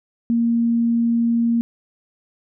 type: tone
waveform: sine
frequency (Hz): 233.1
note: A#3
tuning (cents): 0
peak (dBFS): -15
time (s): 0.3-1.61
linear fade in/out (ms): 0
effects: none

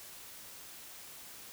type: silence
effects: white hiss -50 dBFS RMS until 1.52 s

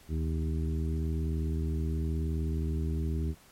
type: harmonic tone with a mistuned harmonic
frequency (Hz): 79.1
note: D#2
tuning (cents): +29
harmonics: 1 / 2 / 3 / 4 / 5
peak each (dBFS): -29 / -35 / -39 / -41 / -43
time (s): 0.08-3.35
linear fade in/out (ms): 50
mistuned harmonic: 1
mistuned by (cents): -89
effects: pink hiss -58 dBFS RMS until 3.51 s + MP3 64 kbps

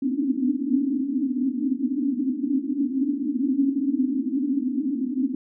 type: band-pass noise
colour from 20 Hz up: pink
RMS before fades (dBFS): -24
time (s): 0.02-5.35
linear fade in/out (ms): 5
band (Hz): 250 to 290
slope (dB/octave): 96
effects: none

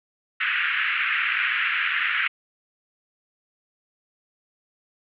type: band-pass noise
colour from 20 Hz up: pink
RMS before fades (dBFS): -24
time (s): 0.4-2.28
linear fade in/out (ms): 10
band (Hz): 1400 to 2800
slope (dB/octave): 48
effects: none

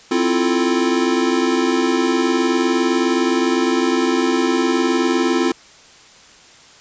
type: chord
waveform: square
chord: F major seventh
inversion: second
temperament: equal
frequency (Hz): 261.6 / 329.6 / 349.2 / 440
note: C4 / E4 / F4 / A4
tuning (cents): 0 / 0 / 0 / 0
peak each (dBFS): -20 / -22 / -20 / -25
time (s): 0.11-5.52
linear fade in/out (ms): 5
effects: white hiss -45 dBFS RMS until 6.8 s + resampled to 16000 Hz

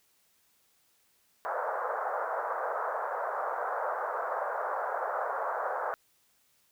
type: band-pass noise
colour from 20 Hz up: pink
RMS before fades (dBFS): -33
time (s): 1.45-5.94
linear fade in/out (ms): 0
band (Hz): 500 to 1500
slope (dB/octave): 48
effects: white hiss -69 dBFS RMS until 6.71 s

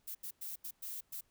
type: noise bursts at uneven times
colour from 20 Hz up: violet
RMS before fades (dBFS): -43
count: 6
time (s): 0.07-0.15 / 0.23-0.31 / 0.41-0.56 / 0.64-0.71 / 0.82-1.01 / 1.12-1.21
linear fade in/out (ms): 10
effects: pink hiss -75 dBFS RMS until 1.3 s

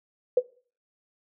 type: tone with exponential decay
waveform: sine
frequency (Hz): 498.7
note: B4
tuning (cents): +17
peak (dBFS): -13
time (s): 0.37-0.45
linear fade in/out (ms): 5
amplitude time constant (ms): 17
effects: noise-tail reverb RT60 0.4 s tail -19 dB re dry

